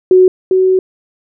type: tone pair in turn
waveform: sine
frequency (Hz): 370 / 374.5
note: F#4 / F#4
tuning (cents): 0 / +21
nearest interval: unison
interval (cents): 21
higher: second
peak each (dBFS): -3 / -7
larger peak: first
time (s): 0.11-0.28 / 0.51-0.79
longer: second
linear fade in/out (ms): 2
effects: none